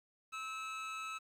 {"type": "tone with amplitude modulation", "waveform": "25% pulse", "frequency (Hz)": 1300, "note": "E6", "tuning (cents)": -24, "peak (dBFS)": -35, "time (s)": [0.32, 1.19], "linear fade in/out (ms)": 20, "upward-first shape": "sine", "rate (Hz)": 261, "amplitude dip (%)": 35, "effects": ["low-pass 7000 Hz 12 dB/octave", "11-bit"]}